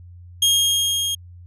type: tone with level ramp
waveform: sawtooth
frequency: 3247 Hz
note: G#7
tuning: 40 cents flat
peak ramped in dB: -10 to -18 dBFS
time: 0.42-1.15 s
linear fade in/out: 5 ms
effects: added 88 Hz sine -39 dBFS peak until 1.46 s + resampled to 32000 Hz